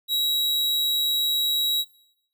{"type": "tone", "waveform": "45% pulse", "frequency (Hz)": 3862, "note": "B7", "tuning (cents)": -39, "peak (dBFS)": -21, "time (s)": [0.08, 1.85], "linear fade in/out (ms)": 50, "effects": ["noise-tail reverb RT60 0.8 s tail -19 dB re dry"]}